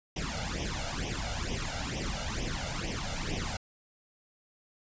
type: noise with flanger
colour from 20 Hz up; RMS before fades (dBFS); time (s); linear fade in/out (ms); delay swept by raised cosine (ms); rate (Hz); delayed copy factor
pink; -34; 0.16-3.57; 5; 0.34 to 1.44; 2.2; +0.85
effects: resampled to 16000 Hz